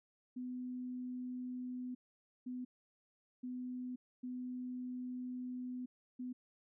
sine tone bursts at uneven times, 250.7 Hz, B3, 26 cents sharp, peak -40 dBFS, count 5, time 0.36-1.95 / 2.46-2.65 / 3.43-3.96 / 4.23-5.86 / 6.19-6.33 s, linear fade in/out 10 ms, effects none

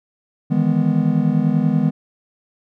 triangle chord, E major seventh, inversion third, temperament just, 154.51 / 164.81 / 206 / 247.2 Hz, D#3 / E3 / G#3 / B3, -12 / 0 / -14 / +2 cents, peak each -18 dBFS, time 0.5-1.91 s, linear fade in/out 20 ms, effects none

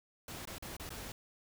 pink noise with dropouts, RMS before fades -45 dBFS, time 0.28-1.12 s, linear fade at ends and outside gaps 2 ms, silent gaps 0.454-0.473 / 0.583-0.624 / 0.767-0.797 / 0.892-0.904 s, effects none

